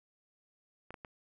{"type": "clicks", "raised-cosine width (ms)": 0.5, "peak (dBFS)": -30, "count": 3, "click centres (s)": [0.906, 0.942, 1.048], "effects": []}